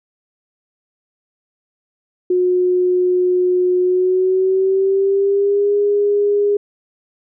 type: tone with pitch glide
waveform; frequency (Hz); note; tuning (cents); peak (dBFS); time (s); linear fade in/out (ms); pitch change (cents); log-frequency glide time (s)
sine; 362.4 to 409.1; F#4 to G#4; -36 to -26; -12; 2.3-6.57; 5; +210; 3.8-5.75
effects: none